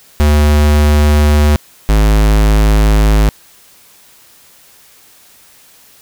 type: tone pair in turn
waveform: square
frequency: 74.4 / 52.61 Hz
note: D2 / G#1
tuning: +23 / +23 cents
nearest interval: tritone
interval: 600 cents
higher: first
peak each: -7 dBFS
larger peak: neither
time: 0.2-1.56 / 1.89-3.29 s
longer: second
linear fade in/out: 0 ms
effects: white hiss -44 dBFS RMS until 6.01 s